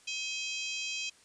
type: harmonic tone with a mistuned harmonic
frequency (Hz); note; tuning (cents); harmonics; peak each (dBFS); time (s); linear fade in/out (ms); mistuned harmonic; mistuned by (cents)
800; G5; +35; 3 / 4 / 5 / 6 / 7 / 8 / 9; -37 / -40 / -45 / -44 / -44 / -46 / -46; 0.07-1.1; 10; 3; +96
effects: white hiss -61 dBFS RMS until 1.24 s + resampled to 22050 Hz